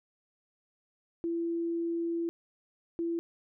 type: tone bursts at uneven times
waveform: sine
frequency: 336.5 Hz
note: E4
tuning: 36 cents sharp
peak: -29 dBFS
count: 2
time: 1.24-2.29 / 2.99-3.19 s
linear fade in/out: 0 ms
effects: none